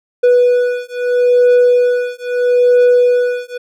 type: beating tone pair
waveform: triangle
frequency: 491 / 491.77 Hz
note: B4 / B4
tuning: -10 / -7 cents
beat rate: 0.77 Hz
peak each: -10 dBFS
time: 0.23-3.58 s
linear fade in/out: 10 ms
effects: none